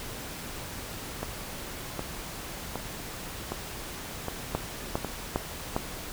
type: two click trains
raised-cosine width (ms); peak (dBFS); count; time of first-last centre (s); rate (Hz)
1; -17 / -12; 6 / 4; 1.23-5.047 / 4.55-5.765; 1.31 / 2.47
effects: pink hiss -39 dBFS RMS until 6.12 s